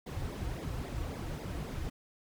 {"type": "noise with flanger", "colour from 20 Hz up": "brown", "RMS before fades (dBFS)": -38, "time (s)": [0.06, 1.9], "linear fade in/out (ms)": 10, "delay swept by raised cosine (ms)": [0.68, 5.08], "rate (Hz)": 3.7, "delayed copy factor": -0.95, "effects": []}